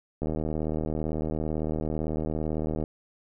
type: click train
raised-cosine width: 2 ms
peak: -17 dBFS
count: 205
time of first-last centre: 0.22-2.839 s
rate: 77.9 Hz
effects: none